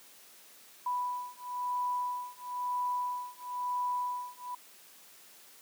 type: beating tone pair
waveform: sine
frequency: 987.8 / 988.8 Hz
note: B5 / B5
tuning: 0 / +2 cents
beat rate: 1 Hz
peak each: -35 / -35 dBFS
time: 0.86-4.55 s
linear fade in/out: 5 ms
effects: white hiss -56 dBFS RMS until 5.61 s + high-pass 200 Hz 12 dB/octave